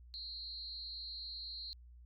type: tone with amplitude modulation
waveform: sine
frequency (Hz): 4186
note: C8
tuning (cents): 0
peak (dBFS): -39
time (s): 0.14-1.73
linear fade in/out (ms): 0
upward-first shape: sine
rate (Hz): 272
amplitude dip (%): 90
effects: added 60 Hz sine -54 dBFS peak until 2.05 s